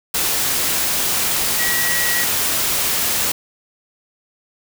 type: tone in noise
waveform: sine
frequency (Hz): 1922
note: B6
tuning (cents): -48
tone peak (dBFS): -21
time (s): 1.59-2.24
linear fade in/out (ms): 5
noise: white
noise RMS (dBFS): -19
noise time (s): 0.14-3.32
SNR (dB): -5
effects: none